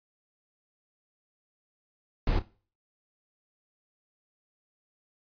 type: noise with echo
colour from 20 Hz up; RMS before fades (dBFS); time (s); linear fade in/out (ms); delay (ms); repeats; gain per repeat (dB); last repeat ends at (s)
brown; -25; 2.27-2.39; 2; 31; 2; -15; 2.452
effects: noise-tail reverb RT60 0.4 s tail -20 dB re dry + resampled to 11025 Hz